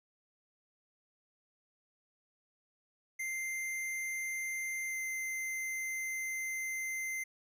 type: tone with pitch glide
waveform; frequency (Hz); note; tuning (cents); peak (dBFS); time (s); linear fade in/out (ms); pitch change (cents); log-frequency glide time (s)
square; 2090 to 2078; C7 to C7; -2 to -12; -36; 3.19-7.24; 10; -10; 4.88-4.96
effects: none